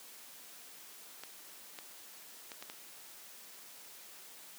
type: clicks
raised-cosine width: 0.2 ms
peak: -27 dBFS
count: 5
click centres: 1.236 / 1.788 / 2.518 / 2.625 / 2.699 s
effects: white hiss -53 dBFS RMS until 4.58 s + high-pass 200 Hz 12 dB/octave